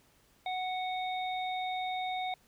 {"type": "harmonic tone", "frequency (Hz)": 740, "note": "F#5", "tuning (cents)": 0, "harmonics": [1, 3, 5], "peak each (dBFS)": [-33, -41, -42], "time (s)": [0.46, 2.34], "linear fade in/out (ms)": 2, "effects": ["pink hiss -66 dBFS RMS until 2.47 s"]}